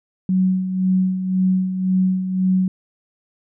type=tone with tremolo; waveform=sine; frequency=186.4 Hz; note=F#3; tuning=13 cents sharp; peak=-13 dBFS; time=0.29-2.68 s; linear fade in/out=2 ms; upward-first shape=sine; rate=1.9 Hz; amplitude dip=60%; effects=none